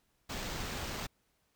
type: noise with sample-and-hold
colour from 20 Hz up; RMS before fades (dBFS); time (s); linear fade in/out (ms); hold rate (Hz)
pink; -39; 0.29-1.07; 10; 11025
effects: pink hiss -75 dBFS RMS until 1.55 s